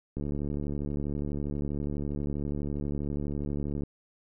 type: click train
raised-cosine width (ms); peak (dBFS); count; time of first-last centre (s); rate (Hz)
3; -21; 266; 0.17-3.835; 72.3
effects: none